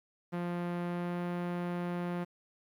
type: tone with pitch glide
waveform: sawtooth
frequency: 174.6 to 175.61 Hz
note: F3 to F3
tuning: 0 to +10 cents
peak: -29 dBFS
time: 0.32-2.25 s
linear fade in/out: 20 ms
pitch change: +10 cents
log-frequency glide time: 0.82-1.2 s
effects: low-pass 2000 Hz 12 dB/octave + 11-bit

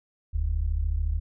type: tone pair together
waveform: sine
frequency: 42.59 / 76.4 Hz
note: F1 / D#2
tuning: -43 / -31 cents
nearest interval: minor seventh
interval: 1012 cents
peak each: -26 dBFS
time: 0.33-1.2 s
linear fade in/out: 20 ms
effects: none

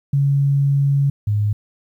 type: tone pair in turn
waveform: sine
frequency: 140 / 104.33 Hz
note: C#3 / G#2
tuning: +18 / +8 cents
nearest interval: perfect fourth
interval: 510 cents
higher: first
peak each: -13 / -15 dBFS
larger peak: first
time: 0.13-1.1 / 1.27-1.53 s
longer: first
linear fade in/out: 5 ms
effects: 9-bit

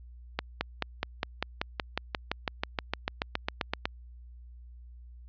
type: accelerating click train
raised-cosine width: 0.3 ms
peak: -12 dBFS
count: 22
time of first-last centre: 0.39-3.855 s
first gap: 220 ms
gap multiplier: 0.97
effects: added 60 Hz sine -46 dBFS peak until 5.28 s + resampled to 11025 Hz

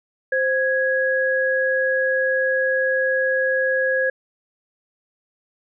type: tone pair together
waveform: sine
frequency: 523.2 / 1661.2 Hz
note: C5 / G#6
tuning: 0 / 0 cents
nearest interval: octave + minor sixth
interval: 2000 cents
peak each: -20 dBFS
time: 0.32-4.1 s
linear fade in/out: 5 ms
effects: none

